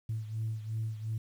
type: beating tone pair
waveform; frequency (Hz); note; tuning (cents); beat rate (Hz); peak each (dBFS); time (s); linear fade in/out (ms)
sine; 110 / 112.8; A2 / A2; 0 / +44; 2.8; -33 / -38; 0.09-1.18; 5
effects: tanh soft clip ceiling -27 dBFS + 10-bit